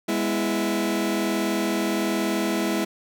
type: chord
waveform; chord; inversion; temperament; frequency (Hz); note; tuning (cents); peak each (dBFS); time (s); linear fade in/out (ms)
sawtooth; E major; first; just; 206 / 247.2 / 329.6; G#3 / B3 / E4; -14 / +2 / 0; -22 / -26 / -21; 0.08-2.85; 10
effects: none